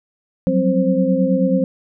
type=tone cluster; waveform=sine; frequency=181.9 / 191.2 / 263.4 / 525 Hz; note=F#3 / G3 / C4 / C5; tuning=-29 / -43 / +12 / +6 cents; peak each=-19 dBFS; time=0.47-1.64 s; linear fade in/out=0 ms; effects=none